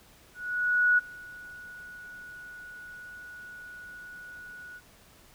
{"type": "tone with ADSR envelope", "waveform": "sine", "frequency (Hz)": 1465, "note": "F#6", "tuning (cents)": -18, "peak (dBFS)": -18, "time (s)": [0.34, 4.81], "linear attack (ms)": 640, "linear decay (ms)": 18, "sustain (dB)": -24, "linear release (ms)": 45, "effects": ["pink hiss -57 dBFS RMS until 5.34 s"]}